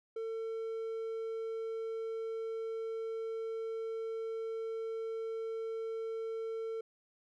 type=tone; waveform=triangle; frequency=450 Hz; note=A4; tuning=39 cents sharp; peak=-34 dBFS; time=0.16-6.81 s; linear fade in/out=5 ms; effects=none